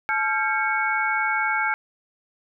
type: tone cluster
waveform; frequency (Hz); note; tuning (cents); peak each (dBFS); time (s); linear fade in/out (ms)
sine; 864 / 1376 / 1600 / 2214; A5 / F6 / G6 / C#7; -32 / -26 / +35 / -3; -26; 0.09-1.74; 0
effects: none